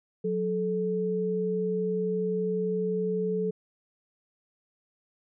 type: tone pair together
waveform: sine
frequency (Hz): 182.52 / 434.1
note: F#3 / A4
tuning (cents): -23 / -23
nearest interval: octave + minor third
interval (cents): 1500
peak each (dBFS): -30 / -27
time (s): 0.24-3.51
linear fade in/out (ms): 10
effects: none